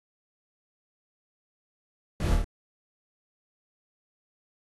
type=noise with echo; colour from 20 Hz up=brown; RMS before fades=-26 dBFS; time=2.2-2.34 s; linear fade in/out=2 ms; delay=26 ms; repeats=4; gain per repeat=-2 dB; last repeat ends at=2.444 s; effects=AAC 32 kbps